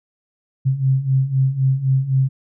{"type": "beating tone pair", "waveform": "sine", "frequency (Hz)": [130.8, 134.7], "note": ["C3", "C#3"], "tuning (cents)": [0, -49], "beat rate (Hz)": 3.9, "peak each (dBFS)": [-20, -16], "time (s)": [0.65, 2.29], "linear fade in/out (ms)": 20, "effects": []}